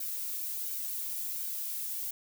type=noise with flanger; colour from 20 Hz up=violet; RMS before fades=-36 dBFS; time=0-2.11 s; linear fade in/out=5 ms; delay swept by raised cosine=1.3 to 2.25 ms; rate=1.4 Hz; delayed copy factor=+0.5; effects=none